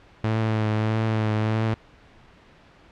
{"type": "tone with vibrato", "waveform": "sawtooth", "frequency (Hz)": 109.4, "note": "A2", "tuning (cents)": -9, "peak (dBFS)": -17, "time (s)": [0.24, 1.74], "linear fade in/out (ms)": 0, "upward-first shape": "triangle", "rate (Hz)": 1.6, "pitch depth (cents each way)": 34, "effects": ["pink hiss -52 dBFS RMS until 2.91 s", "low-pass 3000 Hz 12 dB/octave"]}